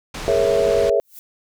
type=low-pass noise; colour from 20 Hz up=pink; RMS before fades=-30 dBFS; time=0.14-0.9 s; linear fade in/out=5 ms; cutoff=6600 Hz; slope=12 dB/octave
type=chord; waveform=sine; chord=A# half-diminished seventh; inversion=third; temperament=equal; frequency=415.3 / 466.2 / 554.4 / 659.3 Hz; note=G#4 / A#4 / C#5 / E5; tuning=0 / 0 / 0 / 0 cents; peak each=-20 dBFS; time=0.28-1 s; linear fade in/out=0 ms
type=noise with exponential growth; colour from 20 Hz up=violet; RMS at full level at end=-35 dBFS; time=1-1.19 s; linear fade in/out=0 ms; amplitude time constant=41 ms
effects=none